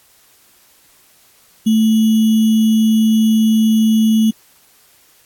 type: tone with sample-and-hold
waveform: sine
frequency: 220 Hz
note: A3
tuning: in tune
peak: -9 dBFS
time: 1.66-4.31 s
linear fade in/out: 10 ms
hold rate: 3150 Hz
effects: white hiss -51 dBFS RMS until 5.25 s + AAC 64 kbps